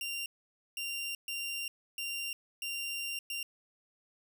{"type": "tone bursts at uneven times", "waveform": "sawtooth", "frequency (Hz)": 2776, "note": "F7", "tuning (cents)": -11, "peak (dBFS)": -32, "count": 6, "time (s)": [[0.01, 0.26], [0.77, 1.15], [1.28, 1.68], [1.98, 2.33], [2.62, 3.19], [3.3, 3.43]], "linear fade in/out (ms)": 2, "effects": []}